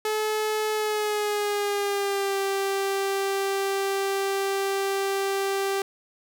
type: tone with pitch glide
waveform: sawtooth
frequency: 430 to 392 Hz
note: A4 to G4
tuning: -40 to 0 cents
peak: -20 dBFS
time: 0.05-5.82 s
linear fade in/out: 2 ms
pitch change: -160 cents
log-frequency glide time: 0.73-2.38 s
effects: none